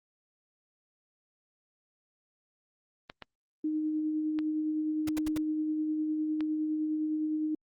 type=clicks; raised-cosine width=0.3 ms; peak=-25 dBFS; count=4; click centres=3.099 / 3.223 / 4.389 / 6.407 s
type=tone with tremolo; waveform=sine; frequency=308.8 Hz; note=D#4; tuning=13 cents flat; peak=-27 dBFS; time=3.64-7.55 s; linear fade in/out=5 ms; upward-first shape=sine; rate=9.8 Hz; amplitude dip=25%
type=noise bursts; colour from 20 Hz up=pink; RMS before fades=-38 dBFS; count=4; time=5.07-5.379 s; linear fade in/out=5 ms; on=21 ms; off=75 ms
effects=Opus 32 kbps